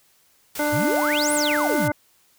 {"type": "noise", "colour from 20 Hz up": "white", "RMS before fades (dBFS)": -33, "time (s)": [0.55, 1.88], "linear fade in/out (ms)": 5}
{"type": "harmonic tone", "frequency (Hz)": 296.6, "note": "D4", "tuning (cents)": 17, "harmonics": [1, 2, 3, 4, 5, 7], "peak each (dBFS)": [-25, -24, -28, -37, -28, -33], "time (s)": [0.59, 1.92], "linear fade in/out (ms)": 5}
{"type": "exponential two-way sweep", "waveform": "sine", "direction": "up then down", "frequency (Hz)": [95, 10548, 95], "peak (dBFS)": -23, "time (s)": [0.72, 1.91], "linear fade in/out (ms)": 20, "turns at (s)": 1.33}
{"effects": ["white hiss -60 dBFS RMS until 2.38 s"]}